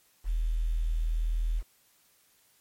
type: tone with quantisation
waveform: sine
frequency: 40.45 Hz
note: E1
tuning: 32 cents flat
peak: -25 dBFS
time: 0.24-1.63 s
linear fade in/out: 50 ms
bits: 9
effects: white hiss -65 dBFS RMS until 2.6 s + MP3 64 kbps